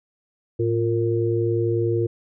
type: tone cluster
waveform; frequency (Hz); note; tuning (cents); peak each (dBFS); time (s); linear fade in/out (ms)
sine; 111.6 / 349.5 / 460.5; A2 / F4 / A#4; +25 / +1 / -21; -23 / -22 / -25; 0.59-2.07; 10
effects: none